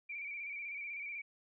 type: tone with vibrato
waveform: sine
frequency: 2318 Hz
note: D7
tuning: 23 cents flat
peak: -40 dBFS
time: 0.09-1.22 s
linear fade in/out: 10 ms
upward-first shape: square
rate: 16 Hz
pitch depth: 43 cents each way
effects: none